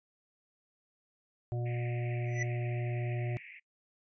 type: harmonic tone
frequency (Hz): 120.4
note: B2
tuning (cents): -44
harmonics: 1 / 3 / 5 / 6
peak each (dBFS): -32 / -42 / -46 / -48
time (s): 1.52-3.37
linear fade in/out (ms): 0
type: band-pass noise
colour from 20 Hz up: pink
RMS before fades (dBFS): -50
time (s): 1.65-3.6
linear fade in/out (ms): 20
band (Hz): 1900 to 2600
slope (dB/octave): 96
type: tone with exponential growth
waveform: square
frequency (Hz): 1975.5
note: B6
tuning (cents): 0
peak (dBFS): -31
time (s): 2.26-2.43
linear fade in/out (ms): 5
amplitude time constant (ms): 35
effects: noise-tail reverb RT60 0.1 s tail -23 dB re dry + resampled to 16000 Hz